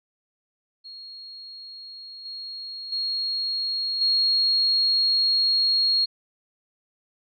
sine tone with level steps, 4286 Hz, C8, 41 cents sharp, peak -38 / -33 / -24 / -18 dBFS, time 0.84-6.06 s, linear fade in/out 20 ms, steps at 2.25 / 2.92 / 4.01 s, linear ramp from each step 5 ms, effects none

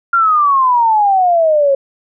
sine exponential sweep, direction down, 1400 to 540 Hz, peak -8 dBFS, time 0.13-1.75 s, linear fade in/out 5 ms, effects none

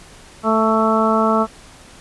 harmonic tone with a mistuned harmonic, 220.5 Hz, A3, 4 cents sharp, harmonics 1 / 2 / 3 / 4 / 5 / 6, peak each -18 / -21 / -20 / -23 / -21 / -20 dBFS, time 0.43-1.47 s, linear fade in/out 50 ms, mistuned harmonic 5, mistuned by +18 cents, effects pink hiss -43 dBFS RMS until 2 s + resampled to 24000 Hz

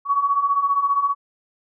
sine beating tone pair, 1114 / 1129 Hz, C#6 / C#6, +8 / +31 cents, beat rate 15 Hz, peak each -23 / -18 dBFS, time 0.05-1.15 s, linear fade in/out 50 ms, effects none

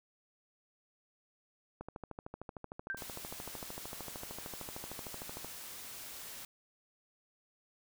click train, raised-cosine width 1 ms, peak -29 dBFS, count 49, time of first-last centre 1.81-5.446 s, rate 13.2 Hz
sine tone with exponential decay, 1568 Hz, G6, in tune, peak -31 dBFS, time 2.9-3.06 s, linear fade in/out 0 ms, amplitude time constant 33 ms
white noise, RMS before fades -47 dBFS, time 2.97-6.45 s, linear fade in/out 2 ms
effects none

